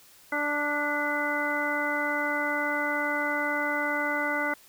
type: harmonic tone with a mistuned harmonic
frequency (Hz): 293.7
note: D4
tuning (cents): 0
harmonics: 1 / 2 / 3 / 4 / 5 / 7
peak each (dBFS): -34 / -33 / -34 / -36 / -30 / -31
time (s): 0.32-4.54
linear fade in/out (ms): 5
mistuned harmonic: 7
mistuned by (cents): -30
effects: white hiss -55 dBFS RMS until 4.68 s